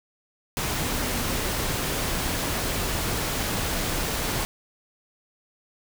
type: tone in noise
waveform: sine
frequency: 246.9 Hz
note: B3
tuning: in tune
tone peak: -36 dBFS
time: 0.83-1.35 s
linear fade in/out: 0 ms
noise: pink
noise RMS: -27 dBFS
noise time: 0.57-4.45 s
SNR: -12 dB
effects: none